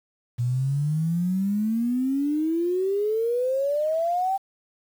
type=exponential sweep; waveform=sine; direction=up; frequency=118.2 to 789 Hz; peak=-21 dBFS; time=0.38-4.38 s; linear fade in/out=20 ms; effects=8-bit